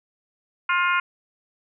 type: harmonic tone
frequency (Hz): 353.7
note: F4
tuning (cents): +22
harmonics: 3 / 4 / 5 / 6 / 7 / 8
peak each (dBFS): -23 / -22 / -34 / -28 / -28 / -34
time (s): 0.69-1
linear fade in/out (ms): 5
effects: none